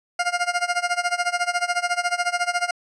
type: tone with tremolo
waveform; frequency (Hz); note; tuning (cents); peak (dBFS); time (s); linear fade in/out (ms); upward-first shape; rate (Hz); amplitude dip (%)
20% pulse; 706; F5; +19; -13; 0.19-2.71; 5; sine; 14; 90
effects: resampled to 22050 Hz